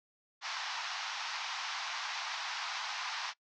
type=band-pass noise; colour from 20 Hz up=pink; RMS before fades=-39 dBFS; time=0.41-3.34 s; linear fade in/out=50 ms; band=790 to 5900 Hz; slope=48 dB/octave; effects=noise-tail reverb RT60 0.1 s tail -22 dB re dry